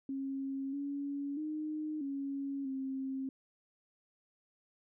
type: tone with pitch steps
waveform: sine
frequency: 271.1 / 282.4 / 306.9 / 276.9 / 266.7 Hz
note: C#4 / C#4 / D#4 / C#4 / C4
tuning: -38 / +32 / -24 / -2 / +33 cents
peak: -35 dBFS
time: 0.09-3.29 s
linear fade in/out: 2 ms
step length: 640 ms
effects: none